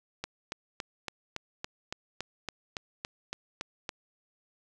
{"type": "click train", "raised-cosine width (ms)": 0.2, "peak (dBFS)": -17, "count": 14, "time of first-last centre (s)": [0.24, 3.892], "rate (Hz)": 3.56, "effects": []}